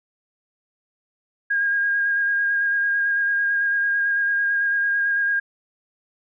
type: tone with vibrato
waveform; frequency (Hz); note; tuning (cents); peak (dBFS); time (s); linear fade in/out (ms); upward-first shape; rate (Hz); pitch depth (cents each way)
sine; 1624; G#6; -39; -18; 1.5-5.4; 10; square; 9; 13
effects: none